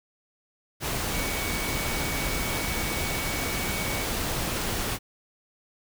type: tone in noise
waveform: sine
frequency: 2247 Hz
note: C#7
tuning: 23 cents sharp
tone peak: -35 dBFS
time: 1.1-4.07 s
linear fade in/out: 50 ms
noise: pink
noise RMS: -29 dBFS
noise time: 0.8-4.99 s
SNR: -9 dB
effects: none